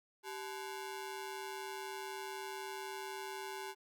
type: ring-modulated tone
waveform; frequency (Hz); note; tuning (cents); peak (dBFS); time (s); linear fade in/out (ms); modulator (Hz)
sawtooth; 628; D#5; +16; -35; 0.23-3.75; 50; 240
effects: none